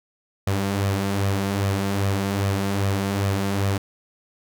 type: tone with flanger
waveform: sawtooth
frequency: 98.7 Hz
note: G2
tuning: 12 cents sharp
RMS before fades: -23 dBFS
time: 0.47-3.78 s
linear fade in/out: 5 ms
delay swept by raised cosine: 1.6 to 5.8 ms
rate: 2.5 Hz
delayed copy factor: +0.5
effects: none